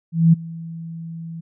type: tone with ADSR envelope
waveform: sine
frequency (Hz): 165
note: E3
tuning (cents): +2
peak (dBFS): -7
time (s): 0.12-1.41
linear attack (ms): 210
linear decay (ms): 14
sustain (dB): -22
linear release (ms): 13
effects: none